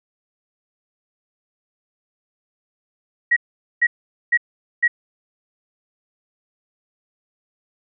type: tone bursts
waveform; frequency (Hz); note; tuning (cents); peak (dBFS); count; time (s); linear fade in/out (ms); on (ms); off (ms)
sine; 1907; A#6; +39; -12; 4; 3.31-4.88; 10; 55; 450
effects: none

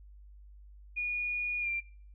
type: tone with pitch glide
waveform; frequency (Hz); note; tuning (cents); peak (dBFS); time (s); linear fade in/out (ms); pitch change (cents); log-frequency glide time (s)
sine; 2446 to 2372; D#7 to D7; -30 to +17; -30; 0.96-1.81; 20; -53; 1.6-1.69
effects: noise-tail reverb RT60 0.5 s tail -23 dB re dry + added 50 Hz sine -50 dBFS peak until 2.14 s

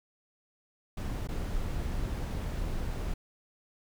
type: noise with dropouts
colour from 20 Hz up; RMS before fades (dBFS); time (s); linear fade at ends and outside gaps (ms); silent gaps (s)
brown; -33; 0.97-3.14; 5; 1.274-1.287
effects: none

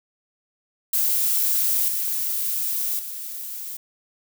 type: noise with level steps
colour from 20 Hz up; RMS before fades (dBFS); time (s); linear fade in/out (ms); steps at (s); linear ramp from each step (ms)
violet; -21 / -25 / -33; 0.93-3.77; 5; 1.88 / 2.99; 2
effects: none

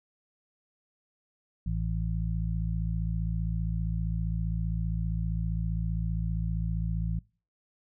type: harmonic tone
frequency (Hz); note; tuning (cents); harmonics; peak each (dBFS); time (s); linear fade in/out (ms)
55.2; A1; +6; 1 / 2 / 3; -30 / -33 / -33; 1.66-7.19; 5
effects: noise-tail reverb RT60 0.4 s tail -25 dB re dry

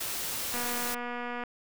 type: noise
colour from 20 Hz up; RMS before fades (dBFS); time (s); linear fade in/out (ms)
white; -34; 0-0.95; 10
type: click train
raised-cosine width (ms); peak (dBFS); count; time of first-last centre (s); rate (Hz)
0.5; -22; 218; 0.54-1.437; 242
effects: none

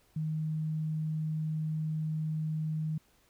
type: tone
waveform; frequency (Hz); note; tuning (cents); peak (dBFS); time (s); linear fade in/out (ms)
sine; 156.2; D#3; +7; -30; 0.16-2.98; 5
effects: pink hiss -67 dBFS RMS until 3.29 s

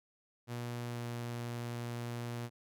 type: tone with pitch glide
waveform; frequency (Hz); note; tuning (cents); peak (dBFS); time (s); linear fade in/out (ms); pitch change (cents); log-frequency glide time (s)
sawtooth; 120 to 119.24; B2 to A#2; -49 to +40; -34; 0.47-2.5; 50; -11; 0.86-0.99
effects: none

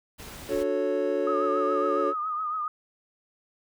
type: noise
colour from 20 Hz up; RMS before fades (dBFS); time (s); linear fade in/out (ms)
pink; -42; 0.18-0.64; 20
type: chord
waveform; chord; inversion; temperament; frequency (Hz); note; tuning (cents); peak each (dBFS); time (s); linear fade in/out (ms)
triangle; D major seventh; none; equal with one note detuned; 293.7 / 366.2 / 440 / 554.4; D4 / F#4 / A4 / C#5; 0 / -18 / 0 / 0; -30 / -28 / -27 / -26; 0.48-2.14; 50
type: tone with vibrato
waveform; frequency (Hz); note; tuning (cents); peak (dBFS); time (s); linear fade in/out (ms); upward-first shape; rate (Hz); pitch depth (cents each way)
sine; 1241; D#6; -5; -27; 1.27-2.68; 2; triangle; 7.2; 69
effects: none

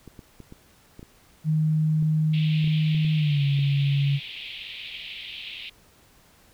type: clicks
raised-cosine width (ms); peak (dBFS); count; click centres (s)
3; -29; 12; 0.077 / 0.192 / 0.403 / 0.524 / 0.994 / 1.029 / 2.025 / 2.643 / 2.675 / 2.947 / 3.049 / 3.59
type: tone with pitch glide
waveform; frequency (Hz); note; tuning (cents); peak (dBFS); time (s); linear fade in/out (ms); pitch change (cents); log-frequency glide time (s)
sine; 155.7 to 140.32; D#3 to C#3; +2 to +21; -19; 1.44-4.2; 50; -181; 3.16-3.43
type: band-pass noise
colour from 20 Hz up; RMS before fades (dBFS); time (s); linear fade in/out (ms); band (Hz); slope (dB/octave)
white; -38; 2.33-5.7; 10; 2300 to 3600; 48
effects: pink hiss -57 dBFS RMS until 6.53 s

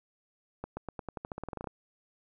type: accelerating click train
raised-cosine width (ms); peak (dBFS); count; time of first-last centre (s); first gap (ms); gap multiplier
1; -23; 16; 0.64-1.672; 130; 0.9
effects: none

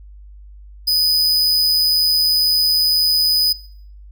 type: tone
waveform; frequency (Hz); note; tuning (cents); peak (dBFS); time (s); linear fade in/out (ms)
45% pulse; 4991; D#8; +5; -13; 0.87-3.53; 10
effects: noise-tail reverb RT60 0.6 s tail -20 dB re dry + added 50 Hz sine -37 dBFS peak until 4.11 s

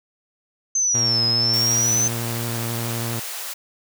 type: exponential two-way sweep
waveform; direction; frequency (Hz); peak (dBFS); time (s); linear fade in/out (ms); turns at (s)
sine; down then up; 6272 to 5070 to 6190; -17; 0.75-2.08; 5; 1.26
type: tone with vibrato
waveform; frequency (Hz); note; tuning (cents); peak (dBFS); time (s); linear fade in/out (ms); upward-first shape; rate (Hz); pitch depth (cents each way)
sawtooth; 116.54; A#2; 0; -21; 0.94-3.2; 10; triangle; 12; 21
type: high-pass noise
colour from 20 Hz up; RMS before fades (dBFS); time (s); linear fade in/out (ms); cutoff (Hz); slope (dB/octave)
white; -31; 1.53-3.54; 10; 500; 24
effects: none

